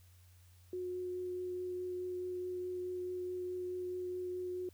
sine tone with vibrato, 362.9 Hz, F#4, 34 cents flat, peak -37 dBFS, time 0.73-4.69 s, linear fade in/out 2 ms, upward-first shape triangle, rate 4.7 Hz, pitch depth 10 cents each way, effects added 89 Hz sine -59 dBFS peak until 4.73 s + white hiss -69 dBFS RMS until 4.73 s

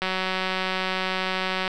click train, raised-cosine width 0.3 ms, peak -10 dBFS, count 311, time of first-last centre 0.02-1.678 s, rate 187 Hz, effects none

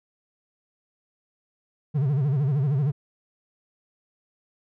triangle tone with vibrato, 140 Hz, C#3, 18 cents sharp, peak -18 dBFS, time 1.94-2.92 s, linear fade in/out 20 ms, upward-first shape sine, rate 13 Hz, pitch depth 160 cents each way, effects none

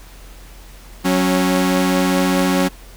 sawtooth tone pair together, 185 / 275.1 Hz, F#3 / C#4, 0 / -13 cents, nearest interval perfect fifth, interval 687 cents, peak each -13 dBFS, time 1.04-2.69 s, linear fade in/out 20 ms, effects added 44 Hz sine -38 dBFS peak until 2.96 s + pink hiss -44 dBFS RMS until 2.96 s

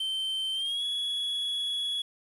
triangle tone with pitch glide, 3106 to 3368 Hz, G7 to G#7, -17 to +24 cents, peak -27 dBFS, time 0-2.02 s, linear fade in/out 5 ms, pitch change +141 cents, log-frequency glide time 0.53-0.83 s, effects resampled to 32000 Hz + 9-bit

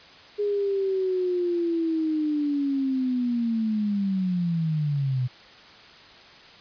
sine linear sweep, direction down, 415.3 to 123.47 Hz, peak -22 dBFS, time 0.38-5.28 s, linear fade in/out 20 ms, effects white hiss -48 dBFS RMS until 6.6 s + resampled to 11025 Hz

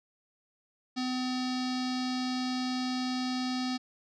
square tone with low-pass filter, 254.1 Hz, B3, 49 cents sharp, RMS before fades -32 dBFS, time 0.96-3.78 s, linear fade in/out 20 ms, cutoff 4800 Hz, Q 4.4, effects none

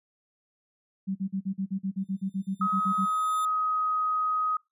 sine tone bursts, 192.3 Hz, G3, 33 cents flat, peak -26 dBFS, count 16, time 1.07-3.059 s, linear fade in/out 20 ms, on 84 ms, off 43 ms
10% pulse tone with exponential growth, 3600 Hz, A7, 39 cents sharp, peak -31 dBFS, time 1.97-3.45 s, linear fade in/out 1 ms, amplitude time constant 320 ms
sine tone with pitch glide, 1268 to 1257.1 Hz, D#6 to D#6, +32 to +17 cents, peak -24 dBFS, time 2.61-4.57 s, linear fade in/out 5 ms, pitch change -15 cents, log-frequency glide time 2.84-3.99 s
effects noise-tail reverb RT60 0.2 s tail -24 dB re dry + resampled to 32000 Hz

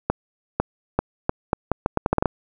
accelerating click train, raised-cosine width 1 ms, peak -4 dBFS, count 13, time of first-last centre 0.1-2.257 s, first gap 500 ms, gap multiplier 0.78, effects none

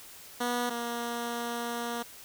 10% pulse tone pair in turn, 242.8 / 236.4 Hz, B3 / A#3, -29 / +24 cents, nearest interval unison, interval 47 cents, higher first, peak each -20 / -24 dBFS, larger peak first, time 0.4-0.7 / 0.7-2.03 s, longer second, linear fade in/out 10 ms, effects white hiss -49 dBFS RMS until 2.24 s

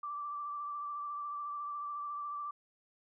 sine tone with vibrato, 1169 Hz, D6, 8 cents flat, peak -37 dBFS, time 0.03-2.51 s, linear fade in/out 5 ms, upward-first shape triangle, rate 14 Hz, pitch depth 28 cents each way, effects none

